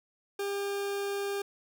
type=tone; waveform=40% pulse; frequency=400.6 Hz; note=G4; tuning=38 cents sharp; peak=-30 dBFS; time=0.39-1.42 s; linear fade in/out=5 ms; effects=none